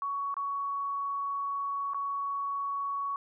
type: tone with dropouts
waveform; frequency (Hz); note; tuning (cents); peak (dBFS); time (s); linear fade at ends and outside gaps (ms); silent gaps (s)
sine; 1119; C#6; +16; -30; 0.02-3.16; 1; 0.342-0.367 / 1.935-1.945
effects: none